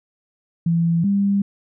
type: tone pair in turn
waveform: sine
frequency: 167.8 / 199.55 Hz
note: E3 / G3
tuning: +31 / +31 cents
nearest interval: minor third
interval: 300 cents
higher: second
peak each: -15 dBFS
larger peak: neither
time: 0.66-1.04 / 1.04-1.42 s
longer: neither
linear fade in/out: 5 ms
effects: none